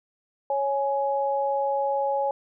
sine tone pair together, 553.3 / 836 Hz, C#5 / G#5, -3 / +11 cents, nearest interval perfect fifth, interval 714 cents, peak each -25 dBFS, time 0.5-2.31 s, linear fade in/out 2 ms, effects none

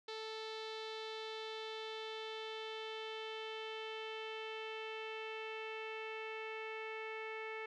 sawtooth tone with low-pass filter sweep, 440 Hz, A4, in tune, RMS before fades -45 dBFS, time 0.08-7.66 s, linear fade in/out 5 ms, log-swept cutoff 4100 to 2300 Hz, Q 3.6, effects none

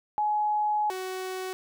sine / sawtooth tone pair in turn, 843 / 373.6 Hz, G#5 / F#4, +26 / +17 cents, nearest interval octave + major second, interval 1409 cents, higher first, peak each -23 / -28 dBFS, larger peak first, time 0.18-0.9 / 0.9-1.53 s, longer first, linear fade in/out 0 ms, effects none

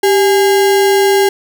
sine tone with sample-and-hold, 392.2 Hz, G4, 1 cent sharp, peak -7 dBFS, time 0.03-1.29 s, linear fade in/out 5 ms, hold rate 1225 Hz, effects none

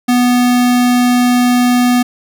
square tone, 246.1 Hz, B3, 6 cents flat, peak -9 dBFS, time 0.08-2.03 s, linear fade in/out 10 ms, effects none

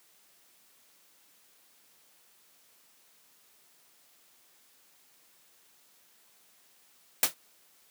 white noise with exponential decay, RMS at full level -18 dBFS, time 7.23-7.34 s, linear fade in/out 2 ms, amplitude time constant 23 ms, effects white hiss -63 dBFS RMS until 7.9 s + high-pass 150 Hz 12 dB/octave

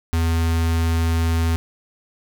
square tone with notch filter, 82.41 Hz, E2, in tune, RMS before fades -19 dBFS, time 0.13-1.56 s, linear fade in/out 0 ms, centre 540 Hz, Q 1.9, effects none

